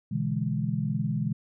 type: chord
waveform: sine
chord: E dominant seventh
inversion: second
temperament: equal with one note detuned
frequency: 123.47 / 145.82 / 164.81 / 207.7 Hz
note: B2 / D3 / E3 / G#3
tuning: 0 / -12 / 0 / 0 cents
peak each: -31 dBFS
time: 0.11-1.33 s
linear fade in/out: 10 ms
effects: none